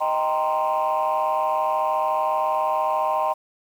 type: chord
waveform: sine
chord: C minor seventh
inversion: first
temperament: equal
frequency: 622.3 / 784 / 932.3 / 1046.5 Hz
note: Eb5 / G5 / Bb5 / C6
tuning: 0 / 0 / 0 / 0 cents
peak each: -24 dBFS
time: 0-3.34 s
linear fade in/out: 20 ms
effects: tanh soft clip ceiling -14 dBFS + 8-bit